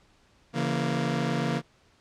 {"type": "chord", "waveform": "sawtooth", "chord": "A# diminished", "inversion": "first", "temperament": "just", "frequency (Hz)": [139.85, 167.82, 233.1], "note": ["C#3", "E3", "A#3"], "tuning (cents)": [16, 31, 0], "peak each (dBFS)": -26, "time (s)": [0.53, 1.62], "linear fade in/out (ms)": 50, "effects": ["pink hiss -62 dBFS RMS until 2 s", "low-pass 6000 Hz 12 dB/octave"]}